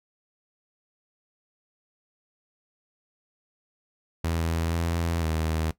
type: tone with pitch steps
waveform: sawtooth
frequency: 82.6 / 84.1 / 79.8 Hz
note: E2 / E2 / D#2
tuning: +4 / +35 / +44 cents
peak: -21 dBFS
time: 4.24-5.71 s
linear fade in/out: 5 ms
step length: 490 ms
effects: noise-tail reverb RT60 0.1 s tail -17 dB re dry